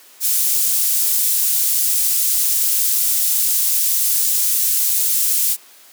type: high-pass noise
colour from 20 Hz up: pink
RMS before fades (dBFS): -17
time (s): 0.2-5.57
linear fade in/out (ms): 50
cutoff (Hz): 9400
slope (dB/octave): 12
effects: white hiss -46 dBFS RMS until 5.92 s + high-pass 300 Hz 12 dB/octave